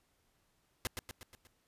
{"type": "noise with echo", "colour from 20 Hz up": "pink", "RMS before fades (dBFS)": -35, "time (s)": [0.85, 0.87], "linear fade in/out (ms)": 0, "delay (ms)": 120, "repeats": 5, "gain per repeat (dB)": -5, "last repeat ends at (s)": 1.47, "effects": ["pink hiss -75 dBFS RMS until 1.67 s", "resampled to 32000 Hz"]}